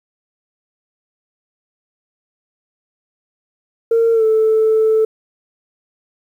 sine tone with pitch glide, 458.2 to 439.3 Hz, A#4 to A4, -30 to -3 cents, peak -9 dBFS, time 3.91-5.05 s, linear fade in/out 5 ms, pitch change -73 cents, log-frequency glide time 4.13-4.24 s, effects tanh soft clip ceiling -7 dBFS + 8-bit

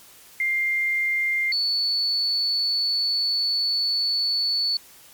sine tone pair in turn, 2100 / 4450 Hz, C7 / C#8, +6 / +6 cents, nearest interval octave + minor second, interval 1300 cents, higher second, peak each -20 dBFS, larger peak neither, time 0.4-1.52 / 1.52-4.77 s, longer second, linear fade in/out 2 ms, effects white hiss -49 dBFS RMS until 5.13 s + MP3 96 kbps

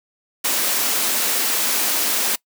white high-pass noise, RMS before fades -20 dBFS, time 0.44-2.36 s, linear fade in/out 10 ms, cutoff 200 Hz, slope 48 dB/octave, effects noise-tail reverb RT60 0.1 s tail -23 dB re dry

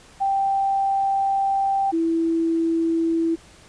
sine tone pair in turn, 784 / 329.6 Hz, G5 / E4, 0 / 0 cents, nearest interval octave + minor third, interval 1500 cents, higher first, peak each -18 dBFS, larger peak neither, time 0.2-1.92 / 1.92-3.36 s, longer first, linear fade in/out 20 ms, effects pink hiss -49 dBFS RMS until 3.68 s + resampled to 22050 Hz

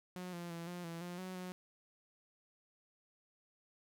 sawtooth tone with pitch steps, 181.3 / 172.8 / 168.3 / 176.7 / 167.3 / 176.5 / 185.4 / 182.3 Hz, F#3 / F3 / E3 / F3 / E3 / F3 / F#3 / F#3, -35 / -18 / +36 / +21 / +26 / +19 / +4 / -25 cents, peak -39 dBFS, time 0.16-1.52 s, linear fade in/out 0 ms, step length 170 ms, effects none

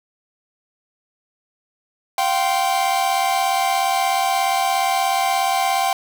45% pulse chord, F suspended second, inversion none, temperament equal with one note detuned, 698.5 / 775.4 / 1046.5 Hz, F5 / G5 / C6, 0 / -19 / 0 cents, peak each -23 / -19 / -25 dBFS, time 2.18-5.93 s, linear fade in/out 2 ms, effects none

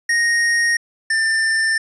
square tone pair in turn, 1864.7 / 1787.9 Hz, A#6 / A6, 0 / +27 cents, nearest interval minor second, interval 73 cents, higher first, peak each -15 / -16 dBFS, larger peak first, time 0.09-0.77 / 1.1-1.78 s, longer neither, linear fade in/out 5 ms, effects resampled to 22050 Hz + 9-bit

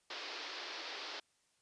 white band-pass noise, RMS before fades -45 dBFS, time 0.1-1.2 s, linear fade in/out 5 ms, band 300 to 5100 Hz, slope 48 dB/octave, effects white hiss -75 dBFS RMS until 1.61 s + resampled to 22050 Hz

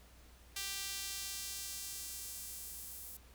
sawtooth tone with high-pass filter sweep, 392.4 Hz, G4, 2 cents sharp, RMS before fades -44 dBFS, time 0.56-3.17 s, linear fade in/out 5 ms, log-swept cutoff 3200 to 12000 Hz, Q 0.76, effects added 60 Hz sine -59 dBFS peak until 3.34 s + pink hiss -63 dBFS RMS until 3.34 s

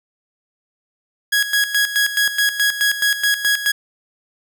sawtooth tone with tremolo, 1661.2 Hz, G#6, in tune, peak -10 dBFS, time 1.32-3.72 s, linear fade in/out 10 ms, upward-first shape square, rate 4.7 Hz, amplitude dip 70%, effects none

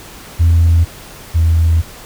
sine tone pair in turn, 83.6 / 82.07 Hz, E2 / E2, +25 / -7 cents, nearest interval unison, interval 32 cents, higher first, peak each -5 / -7 dBFS, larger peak first, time 0.39-0.85 / 1.34-1.82 s, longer second, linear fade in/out 20 ms, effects tanh soft clip ceiling -4 dBFS + pink hiss -35 dBFS RMS until 2.05 s

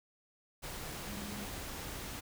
sine tone in noise, 204.6 Hz, G#3, 26 cents flat, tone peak -44 dBFS, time 1.06-1.46 s, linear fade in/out 20 ms, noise pink, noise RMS -43 dBFS, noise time 0.62-2.21 s, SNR -4 dB, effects none

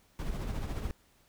brown noise with tremolo, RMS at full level -33 dBFS, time 0.19-0.91 s, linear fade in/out 0 ms, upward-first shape sine, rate 14 Hz, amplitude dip 45%, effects pink hiss -66 dBFS RMS until 1.28 s

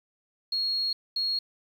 sine tone bursts at uneven times, 4298 Hz, C8, 46 cents sharp, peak -25 dBFS, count 2, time 0.52-0.93 / 1.16-1.39 s, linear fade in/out 5 ms, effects 9-bit

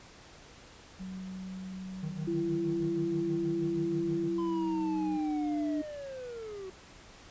sine tone, 187.7 Hz, F#3, 25 cents sharp, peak -38 dBFS, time 0.99-5.18 s, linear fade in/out 20 ms
triangle tone with tremolo, 155.56 Hz, D#3, in tune, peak -31 dBFS, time 2.02-4.29 s, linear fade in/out 20 ms, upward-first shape sine, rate 6.3 Hz, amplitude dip 85%
sine tone with pitch glide, 337.1 to 298.6 Hz, E4 to D4, +39 to +29 cents, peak -29 dBFS, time 2.27-5.82 s, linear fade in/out 10 ms, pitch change -210 cents, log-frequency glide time 4.39-5.39 s
triangle linear sweep, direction down, 1025 to 368.9 Hz, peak -37 dBFS, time 4.38-6.7 s, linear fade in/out 5 ms
effects pink hiss -53 dBFS RMS until 7.3 s + resampled to 16000 Hz

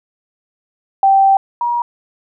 sine tone pair in turn, 780 / 954.3 Hz, G5 / A#5, -9 / +40 cents, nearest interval minor third, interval 349 cents, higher second, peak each -7 / -14 dBFS, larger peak first, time 1.03-1.37 / 1.61-1.82 s, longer first, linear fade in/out 2 ms, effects none

